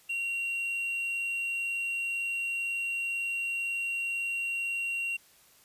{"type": "tone", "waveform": "triangle", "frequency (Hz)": 2751, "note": "F7", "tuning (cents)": -27, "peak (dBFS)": -28, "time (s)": [0.09, 5.17], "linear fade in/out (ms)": 10, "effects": ["white hiss -60 dBFS RMS until 5.64 s", "resampled to 32000 Hz"]}